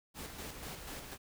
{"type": "noise with tremolo", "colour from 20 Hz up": "pink", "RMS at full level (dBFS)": -44, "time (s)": [0.14, 1.18], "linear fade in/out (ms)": 50, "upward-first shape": "square", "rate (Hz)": 4.1, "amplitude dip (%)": 40, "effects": []}